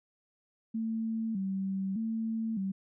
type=tone with vibrato; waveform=sine; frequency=207.7 Hz; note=G#3; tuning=in tune; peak=-30 dBFS; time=0.74-2.72 s; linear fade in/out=10 ms; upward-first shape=square; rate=0.82 Hz; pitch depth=130 cents each way; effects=none